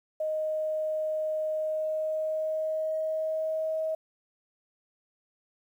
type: tone with pitch glide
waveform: sine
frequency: 622.3 to 634.6 Hz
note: D#5 to D#5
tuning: 0 to +34 cents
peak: -27 dBFS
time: 0.2-3.95 s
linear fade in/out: 5 ms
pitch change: +34 cents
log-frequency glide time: 1.54-3.8 s
effects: 10-bit